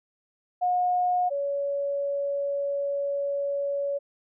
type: tone pair in turn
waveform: sine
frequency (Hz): 721 / 563.6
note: F#5 / C#5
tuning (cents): -45 / +29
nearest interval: major third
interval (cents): 426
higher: first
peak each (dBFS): -21 / -25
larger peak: first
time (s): 0.61-1.3 / 1.3-3.99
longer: second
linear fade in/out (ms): 20
effects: none